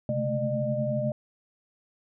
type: tone cluster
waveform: sine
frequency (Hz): 131 / 142.2 / 214.4 / 222.6 / 604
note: C3 / C#3 / A3 / A3 / D5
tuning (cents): +2 / +45 / -45 / +20 / +48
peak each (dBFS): -30 / -37 / -33 / -37 / -28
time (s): 0.09-1.12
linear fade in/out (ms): 2
effects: none